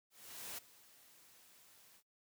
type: noise with ADSR envelope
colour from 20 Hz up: white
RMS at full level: -45 dBFS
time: 0.1-2.03 s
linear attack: 480 ms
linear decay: 10 ms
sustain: -19 dB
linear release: 64 ms
effects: noise-tail reverb RT60 0.1 s tail -20 dB re dry + high-pass 80 Hz 12 dB/octave

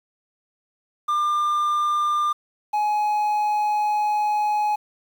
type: tone pair in turn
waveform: triangle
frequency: 1197 / 840.6 Hz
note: D6 / G#5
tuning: +33 / +21 cents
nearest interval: tritone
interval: 612 cents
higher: first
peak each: -17 dBFS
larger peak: neither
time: 1.08-2.33 / 2.73-4.76 s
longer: second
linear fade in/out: 10 ms
effects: 8-bit

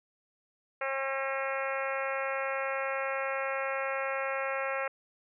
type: harmonic tone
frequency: 270 Hz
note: C#4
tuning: 45 cents flat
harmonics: 2 / 3 / 4 / 5 / 6 / 7 / 8 / 9 / 10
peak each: -34 / -40 / -40 / -38 / -40 / -40 / -40 / -42 / -47 dBFS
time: 0.81-4.88 s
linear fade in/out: 5 ms
effects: none

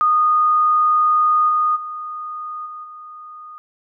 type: tone with level steps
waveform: sine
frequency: 1232 Hz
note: D#6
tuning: 17 cents flat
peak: -12 / -14 / -26 / -30 / -34 dBFS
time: 0.01-3.58 s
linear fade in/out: 0 ms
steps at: 1.48 / 1.75 / 2.65 / 2.83 s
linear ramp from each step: 20 ms
effects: none

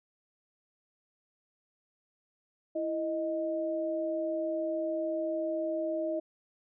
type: tone pair together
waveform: sine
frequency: 330.3 / 623.5 Hz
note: E4 / D#5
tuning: +4 / +3 cents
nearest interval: major seventh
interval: 1099 cents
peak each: -34 / -31 dBFS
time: 2.75-6.2 s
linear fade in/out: 10 ms
effects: none

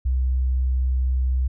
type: tone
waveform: sine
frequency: 64 Hz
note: C2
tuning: 38 cents flat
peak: -18 dBFS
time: 0.05-1.48 s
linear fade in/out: 10 ms
effects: none

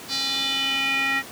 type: tone with band-pass filter sweep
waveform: square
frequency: 271.4 Hz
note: C#4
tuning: 36 cents flat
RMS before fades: -24 dBFS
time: 0.08-1.23 s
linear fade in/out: 50 ms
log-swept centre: 4500 to 2000 Hz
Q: 4.3
effects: pink hiss -39 dBFS RMS until 1.31 s + high-pass 150 Hz 12 dB/octave

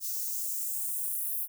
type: noise with high-pass filter sweep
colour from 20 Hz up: violet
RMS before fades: -33 dBFS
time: 0-1.48 s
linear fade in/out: 50 ms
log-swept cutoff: 5200 to 12000 Hz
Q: 1.9
effects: none

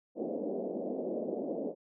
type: band-pass noise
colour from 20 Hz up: white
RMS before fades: -36 dBFS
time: 0.15-1.75 s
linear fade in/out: 50 ms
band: 200 to 610 Hz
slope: 48 dB/octave
effects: none

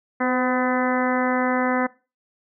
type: harmonic tone with a mistuned harmonic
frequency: 252.3 Hz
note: B3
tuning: 37 cents sharp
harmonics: 1 / 2 / 3 / 4 / 5 / 6 / 7 / 8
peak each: -23 / -26 / -28 / -29 / -30 / -31 / -31 / -32 dBFS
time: 0.2-1.87 s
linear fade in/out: 10 ms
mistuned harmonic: 2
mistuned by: +25 cents
effects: noise-tail reverb RT60 0.3 s tail -20 dB re dry

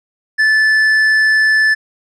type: tone with tanh clipping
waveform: triangle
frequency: 1746 Hz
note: A6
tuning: 14 cents flat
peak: -10 dBFS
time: 0.38-1.75 s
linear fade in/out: 20 ms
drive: 10 dB
effects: none

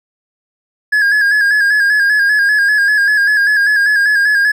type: tone with vibrato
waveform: triangle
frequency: 1661.2 Hz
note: G#6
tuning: in tune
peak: -7 dBFS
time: 0.92-4.52 s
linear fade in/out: 10 ms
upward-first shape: square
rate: 5.1 Hz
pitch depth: 44 cents each way
effects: none

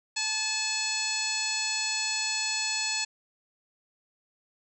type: harmonic tone with a mistuned harmonic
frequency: 863 Hz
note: A5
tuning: 34 cents flat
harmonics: 1 / 2 / 3 / 4 / 5 / 6 / 7 / 8 / 9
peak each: -40 / -39 / -33 / -40 / -32 / -39 / -41 / -36 / -35 dBFS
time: 0.16-3.05 s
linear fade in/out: 10 ms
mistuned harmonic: 1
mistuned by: +21 cents
effects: none

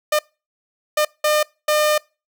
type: tone bursts at uneven times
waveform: sawtooth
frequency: 605 Hz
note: D#5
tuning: 49 cents flat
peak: -11 dBFS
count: 4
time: 0.12-0.19 / 0.97-1.05 / 1.24-1.43 / 1.68-1.98 s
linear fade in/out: 5 ms
effects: noise-tail reverb RT60 0.3 s tail -25 dB re dry

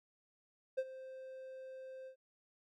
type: tone with ADSR envelope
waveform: triangle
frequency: 523.3 Hz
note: C5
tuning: in tune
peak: -29 dBFS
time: 0.77-2.16 s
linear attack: 17 ms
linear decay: 49 ms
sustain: -16 dB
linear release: 91 ms
effects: none

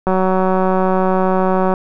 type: click train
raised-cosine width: 1 ms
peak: -3 dBFS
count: 313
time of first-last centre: 0.07-1.738 s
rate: 187 Hz
effects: none

